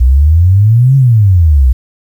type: exponential two-way sweep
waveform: sine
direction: up then down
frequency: 60 to 138.59 to 60 Hz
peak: -3 dBFS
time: 0-1.73 s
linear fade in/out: 10 ms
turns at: 0.96 s
effects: 7-bit